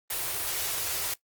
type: band-stop noise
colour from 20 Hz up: white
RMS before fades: -31 dBFS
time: 0.1-1.14 s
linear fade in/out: 5 ms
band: 160 to 320 Hz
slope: 48 dB/octave
effects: noise-tail reverb RT60 0.1 s tail -19 dB re dry + Opus 24 kbps